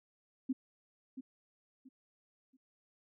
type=tone with echo; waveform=sine; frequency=261.6 Hz; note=C4; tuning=in tune; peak=-30 dBFS; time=0.49-0.53 s; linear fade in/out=10 ms; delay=680 ms; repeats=3; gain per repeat=-11 dB; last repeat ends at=2.57 s; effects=none